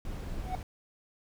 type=noise; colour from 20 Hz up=brown; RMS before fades=-37 dBFS; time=0.05-0.63 s; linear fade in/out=2 ms
type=tone with exponential growth; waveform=triangle; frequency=742 Hz; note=F#5; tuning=5 cents sharp; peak=-27 dBFS; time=0.37-0.55 s; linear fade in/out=0 ms; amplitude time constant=38 ms
effects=none